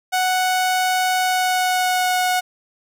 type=tone with pitch glide; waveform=sawtooth; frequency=740 to 732.3 Hz; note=F#5 to F#5; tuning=0 to -18 cents; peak=-13 dBFS; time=0.12-2.41 s; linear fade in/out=20 ms; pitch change=-18 cents; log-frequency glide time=1.19-2.22 s; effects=none